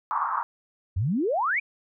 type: band-pass noise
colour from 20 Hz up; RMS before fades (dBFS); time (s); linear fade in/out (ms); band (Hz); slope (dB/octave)
white; -27; 0.11-0.43; 0; 940 to 1200; 48
type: exponential sweep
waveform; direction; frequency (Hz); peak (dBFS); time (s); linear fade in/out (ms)
sine; up; 82.41 to 2466; -22; 0.96-1.6; 10
effects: none